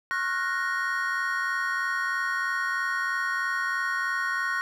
triangle chord, Gb major seventh, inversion second, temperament equal with one note detuned, 1089.7 / 1396.9 / 1480 / 1864.7 Hz, Db6 / F6 / Gb6 / Bb6, -30 / 0 / 0 / 0 cents, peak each -30 / -33 / -28 / -28 dBFS, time 0.11-4.61 s, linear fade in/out 0 ms, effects none

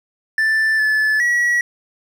triangle tone with pitch steps, 1765 / 1733 / 1925 Hz, A6 / A6 / B6, +5 / -27 / -45 cents, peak -12 dBFS, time 0.38-1.61 s, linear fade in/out 2 ms, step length 410 ms, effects 9-bit

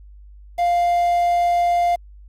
triangle tone with quantisation, 698.5 Hz, F5, in tune, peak -13 dBFS, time 0.58-1.96 s, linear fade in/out 10 ms, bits 7, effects added 50 Hz sine -40 dBFS peak until 2.28 s + AAC 48 kbps

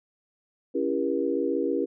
sine chord, C# diminished seventh, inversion none, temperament just, 277.2 / 332.6 / 399.1 / 479 Hz, C#4 / E4 / G4 / Bb4, 0 / +16 / +31 / +47 cents, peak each -29 dBFS, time 0.74-1.86 s, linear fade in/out 20 ms, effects none

